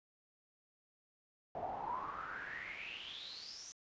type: noise with band-pass filter sweep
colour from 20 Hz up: brown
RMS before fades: -45 dBFS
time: 1.55-3.72 s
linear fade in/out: 0 ms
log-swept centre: 660 to 6200 Hz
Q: 9.6
effects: resampled to 16000 Hz